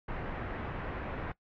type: low-pass noise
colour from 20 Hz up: pink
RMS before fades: -38 dBFS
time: 0.08-1.32 s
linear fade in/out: 5 ms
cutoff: 2100 Hz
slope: 24 dB/octave
effects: noise-tail reverb RT60 0.1 s tail -20 dB re dry + AAC 64 kbps